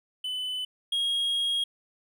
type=tone pair in turn; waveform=triangle; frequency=3010 / 3275 Hz; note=F#7 / G#7; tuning=+29 / -25 cents; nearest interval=minor second; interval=146 cents; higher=second; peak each=-28 / -23 dBFS; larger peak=second; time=0.24-0.65 / 0.92-1.64 s; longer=second; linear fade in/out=5 ms; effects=none